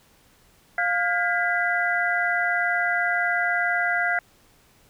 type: tone cluster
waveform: sine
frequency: 701 / 1418 / 1620 / 1996 Hz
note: F5 / F6 / G#6 / B6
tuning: +6 / +26 / -43 / +18 cents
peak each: -26 dBFS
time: 0.78-4.19 s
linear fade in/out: 2 ms
effects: pink hiss -58 dBFS RMS until 4.89 s